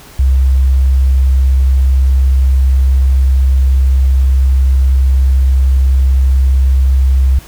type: tone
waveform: sine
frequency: 66 Hz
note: C2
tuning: 16 cents sharp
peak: -6 dBFS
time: 0.19-7.39 s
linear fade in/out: 5 ms
effects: pink hiss -37 dBFS RMS until 7.47 s